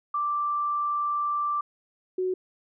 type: tone pair in turn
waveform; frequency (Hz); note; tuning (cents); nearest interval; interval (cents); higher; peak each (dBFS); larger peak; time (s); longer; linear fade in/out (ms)
sine; 1174.7 / 370; D6 / F#4; 0 / 0; octave + minor sixth; 2000; first; -24; neither; 0.14-1.61 / 2.18-2.34; first; 5
effects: none